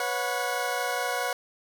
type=chord; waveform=20% pulse; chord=B suspended second; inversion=none; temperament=equal with one note detuned; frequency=493.9 / 554.4 / 728.5 Hz; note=B4 / C#5 / F#5; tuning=0 / 0 / -27 cents; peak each=-27 / -28 / -25 dBFS; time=0-1.33 s; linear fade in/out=2 ms; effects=none